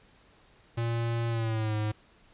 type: tone with pitch glide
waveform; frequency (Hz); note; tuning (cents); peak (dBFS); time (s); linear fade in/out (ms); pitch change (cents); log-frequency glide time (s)
square; 116.54 to 106.87; A#2 to A2; 0 to -50; -28; 0.77-1.92; 10; -150; 1.29-1.75
effects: pink hiss -60 dBFS RMS until 2.33 s + resampled to 8000 Hz